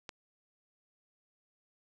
click, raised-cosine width 0.2 ms, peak -24 dBFS, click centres 0.092 s, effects none

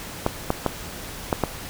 clicks, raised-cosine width 1 ms, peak -5 dBFS, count 5, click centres 0.264 / 0.504 / 0.663 / 1.328 / 1.437 s, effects pink hiss -36 dBFS RMS until 1.69 s

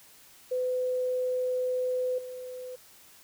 sine tone with level steps, 505 Hz, B4, 39 cents sharp, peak -26 / -37 dBFS, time 0.51-2.76 s, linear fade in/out 10 ms, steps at 2.18 s, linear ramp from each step 5 ms, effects white hiss -55 dBFS RMS until 3.23 s

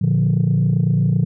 sine chord, Bb major, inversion none, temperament equal, 116.54 / 146.83 / 174.61 Hz, Bb2 / D3 / F3, 0 / 0 / 0 cents, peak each -17 / -16 / -17 dBFS, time 0.01-1.25 s, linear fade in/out 10 ms, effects tanh soft clip ceiling -9 dBFS

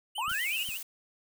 square tone with vibrato, 2794 Hz, F7, in tune, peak -36 dBFS, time 0.15-0.78 s, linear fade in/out 10 ms, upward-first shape sine, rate 8.2 Hz, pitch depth 190 cents each way
sine linear sweep, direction up, 805 to 2960 Hz, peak -30 dBFS, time 0.18-0.63 s, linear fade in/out 2 ms
clicks, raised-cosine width 5 ms, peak -36 dBFS, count 3, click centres 0.281 / 0.315 / 0.689 s
blue noise, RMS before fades -40 dBFS, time 0.29-0.83 s, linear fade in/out 5 ms
effects none

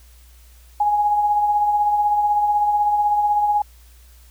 sine tone with tremolo, 830.6 Hz, G#5, in tune, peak -13 dBFS, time 0.8-3.62 s, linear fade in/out 5 ms, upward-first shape triangle, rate 16 Hz, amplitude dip 45%, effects added 60 Hz sine -45 dBFS peak until 4.3 s + white hiss -54 dBFS RMS until 4.3 s

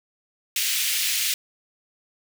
pink high-pass noise, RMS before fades -24 dBFS, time 0.56-1.34 s, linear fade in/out 2 ms, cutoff 2300 Hz, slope 24 dB/octave, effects none

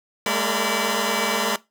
10% pulse tone cluster, 205.7 / 226.1 / 460.4 / 576 / 1011 Hz, G#3 / A3 / A#4 / D5 / B5, -16 / +47 / -22 / -34 / +40 cents, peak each -19 dBFS, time 0.26-1.56 s, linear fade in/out 2 ms, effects noise-tail reverb RT60 0.2 s tail -18 dB re dry

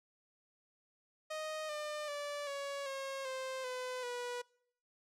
sawtooth tone with pitch steps, 622.3 / 601.1 / 580.6 / 560.8 / 541.7 / 523.3 / 505.5 / 488.2 Hz, D#5 / D5 / D5 / C#5 / C#5 / C5 / B4 / B4, 0 / +40 / -20 / +20 / -40 / 0 / +40 / -20 cents, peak -35 dBFS, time 1.3-4.42 s, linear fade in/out 10 ms, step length 390 ms, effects noise-tail reverb RT60 0.7 s tail -25 dB re dry + low-pass 9000 Hz 12 dB/octave

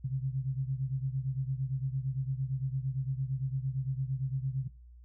sine beating tone pair, 130.4 / 139.2 Hz, C3 / C#3, -5 / +8 cents, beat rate 8.8 Hz, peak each -32 / -35 dBFS, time 0.04-4.68 s, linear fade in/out 10 ms, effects noise-tail reverb RT60 0.3 s tail -20 dB re dry + added 60 Hz sine -50 dBFS peak until 5.04 s

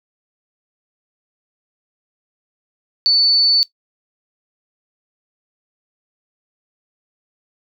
sine tone, 4490 Hz, C#8, 21 cents sharp, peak -10 dBFS, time 3.06-3.63 s, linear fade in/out 0 ms, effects noise-tail reverb RT60 0.1 s tail -18 dB re dry

